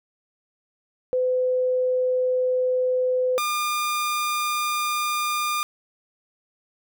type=tone pair in turn; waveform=sine / sawtooth; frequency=507 / 1205.9 Hz; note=B4 / D6; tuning=+45 / +45 cents; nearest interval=octave + minor third; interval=1500 cents; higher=second; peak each=-19 dBFS; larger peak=neither; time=1.13-3.38 / 3.38-5.63 s; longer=neither; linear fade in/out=0 ms; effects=none